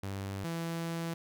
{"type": "tone pair in turn", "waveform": "sawtooth", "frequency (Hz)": [98, 166.59], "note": ["G2", "E3"], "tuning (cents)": [0, 19], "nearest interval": "major sixth", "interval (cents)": 919, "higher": "second", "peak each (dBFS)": [-32, -30], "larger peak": "second", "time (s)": [[0.03, 0.44], [0.44, 1.14]], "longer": "second", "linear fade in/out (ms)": 5, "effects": []}